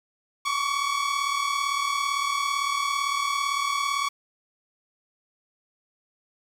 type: tone pair together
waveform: sawtooth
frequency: 1109 / 1146.8 Hz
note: C#6 / D6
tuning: 0 / -42 cents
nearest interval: minor second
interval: 58 cents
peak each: -23 dBFS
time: 0.45-4.09 s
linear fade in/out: 10 ms
effects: low-pass 8000 Hz 12 dB/octave + 8-bit